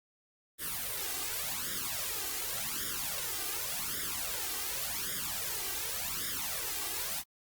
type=noise with flanger; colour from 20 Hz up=white; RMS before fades=-36 dBFS; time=0.58-7.24 s; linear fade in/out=50 ms; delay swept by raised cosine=0.57 to 2.57 ms; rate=0.88 Hz; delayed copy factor=+0.95; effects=Opus 32 kbps